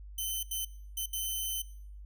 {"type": "tone bursts at uneven times", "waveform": "5% pulse", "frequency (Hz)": 3057, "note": "G7", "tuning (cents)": -44, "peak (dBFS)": -24, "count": 4, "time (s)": [[0.18, 0.43], [0.51, 0.65], [0.97, 1.06], [1.13, 1.62]], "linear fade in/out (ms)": 5, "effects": ["noise-tail reverb RT60 0.7 s tail -22 dB re dry", "added 50 Hz sine -44 dBFS peak until 2.05 s"]}